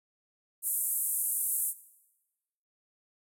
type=band-pass noise; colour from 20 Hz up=pink; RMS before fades=-31 dBFS; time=0.62-1.74 s; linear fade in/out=50 ms; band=8700 to 14000 Hz; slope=48 dB/octave; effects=noise-tail reverb RT60 1.0 s tail -17 dB re dry